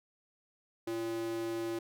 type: tone with high-pass filter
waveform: square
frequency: 114 Hz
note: A#2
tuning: 38 cents flat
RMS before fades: -36 dBFS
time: 0.87-1.79 s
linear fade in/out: 5 ms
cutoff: 320 Hz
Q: 3
effects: none